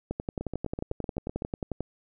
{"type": "two click trains", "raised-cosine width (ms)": 2, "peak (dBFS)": [-20, -17], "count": [9, 20], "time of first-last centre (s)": [[0.41, 1.421], [0.11, 1.806]], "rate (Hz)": [7.91, 11.2], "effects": []}